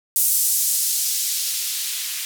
violet noise with band-pass filter sweep, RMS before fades -22 dBFS, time 0.16-2.25 s, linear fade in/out 0 ms, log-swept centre 9400 to 2400 Hz, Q 0.91, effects none

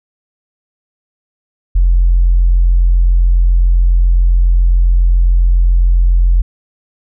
sine tone, 43.65 Hz, F1, in tune, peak -5 dBFS, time 1.75-6.42 s, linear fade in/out 10 ms, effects tanh soft clip ceiling -2 dBFS

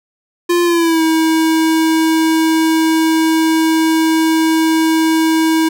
square tone with pitch glide, 348.3 to 321.2 Hz, F4 to E4, -5 to -45 cents, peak -11 dBFS, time 0.49-5.69 s, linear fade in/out 10 ms, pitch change -140 cents, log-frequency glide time 0.64-1.02 s, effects none

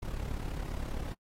brown noise with amplitude modulation, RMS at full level -33 dBFS, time 0.02-1.14 s, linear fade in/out 10 ms, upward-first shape sine, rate 34.9 Hz, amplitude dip 70%, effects noise-tail reverb RT60 0.1 s tail -24 dB re dry + AAC 48 kbps

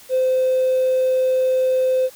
triangle tone with hard clipping, 516 Hz, C5, 24 cents flat, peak -15 dBFS, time 0.09-2.1 s, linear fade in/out 50 ms, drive 3 dB, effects white hiss -45 dBFS RMS until 2.15 s

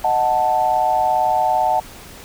sine chord, D# diminished, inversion none, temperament equal, 622.3 / 740 / 880 Hz, D#5 / F#5 / A5, 0 / 0 / 0 cents, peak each -23 / -17 / -18 dBFS, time 0.04-1.8 s, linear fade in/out 5 ms, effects pink hiss -39 dBFS RMS until 2.24 s

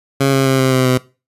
15% pulse tone with pitch steps, 136.9 / 135.02 / 133.16 / 131.32 / 129.52 / 127.73 Hz, C#3 / C#3 / C3 / C3 / C3 / C3, -21 / -45 / +31 / +7 / -17 / -41 cents, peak -5 dBFS, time 0.2-0.98 s, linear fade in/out 10 ms, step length 130 ms, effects noise-tail reverb RT60 0.3 s tail -20 dB re dry + resampled to 32000 Hz

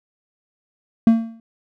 triangle tone with exponential decay, 226.9 Hz, A#3, 47 cents flat, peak -4 dBFS, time 1.07-1.4 s, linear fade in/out 2 ms, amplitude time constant 71 ms, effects none

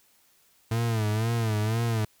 40% pulse tone with vibrato, 111.3 Hz, A2, 20 cents sharp, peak -23 dBFS, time 0.71-2.05 s, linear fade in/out 5 ms, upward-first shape sine, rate 2 Hz, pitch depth 92 cents each way, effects white hiss -63 dBFS RMS until 2.2 s

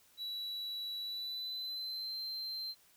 triangle tone with pitch glide, 3926 to 4126 Hz, B7 to C8, -11 to -25 cents, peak -37 dBFS, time 0.17-2.75 s, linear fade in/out 50 ms, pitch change +86 cents, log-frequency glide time 1-2.16 s, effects white hiss -66 dBFS RMS until 2.96 s

